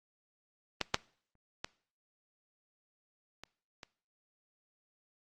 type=clicks; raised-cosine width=0.2 ms; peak=-12 / -7 / -19 / -28 / -28 dBFS; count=5; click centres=0.813 / 0.944 / 1.645 / 3.436 / 3.832 s; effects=noise-tail reverb RT60 0.5 s tail -22 dB re dry + Opus 24 kbps